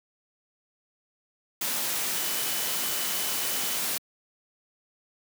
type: tone in noise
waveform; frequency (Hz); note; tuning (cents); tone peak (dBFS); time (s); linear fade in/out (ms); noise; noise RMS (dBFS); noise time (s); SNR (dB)
sine; 3000; F#7; +23; -40; 2.15-3.77; 5; white; -29; 1.61-3.98; -14
effects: high-pass 150 Hz 12 dB/octave